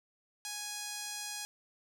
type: tone with band-pass filter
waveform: sawtooth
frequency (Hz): 830.6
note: G#5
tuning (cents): 0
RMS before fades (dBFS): -41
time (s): 0.45-1.45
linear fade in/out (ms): 0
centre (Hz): 6900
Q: 1.1
effects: none